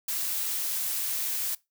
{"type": "noise", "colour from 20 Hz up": "blue", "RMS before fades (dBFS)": -30, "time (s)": [0.08, 1.55], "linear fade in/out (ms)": 5, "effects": ["noise-tail reverb RT60 0.2 s tail -21 dB re dry"]}